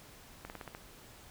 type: slowing click train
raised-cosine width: 0.5 ms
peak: -28 dBFS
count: 6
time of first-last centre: 0.45-0.749 s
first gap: 49 ms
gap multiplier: 1.1
effects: pink hiss -55 dBFS RMS until 1.3 s